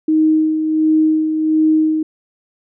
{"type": "tone with tremolo", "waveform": "sine", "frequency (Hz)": 313, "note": "D#4", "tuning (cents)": 10, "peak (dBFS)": -9, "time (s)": [0.08, 2.03], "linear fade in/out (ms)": 5, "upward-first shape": "sine", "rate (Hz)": 1.4, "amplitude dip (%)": 50, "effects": []}